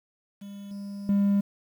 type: tone with level steps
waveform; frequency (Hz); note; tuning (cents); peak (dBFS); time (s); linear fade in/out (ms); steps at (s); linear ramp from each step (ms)
triangle; 200.6; G3; +40; -36 / -32 / -17; 0.41-1.41; 10; 0.71 / 1.09; 2
effects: tanh soft clip ceiling -13 dBFS + 9-bit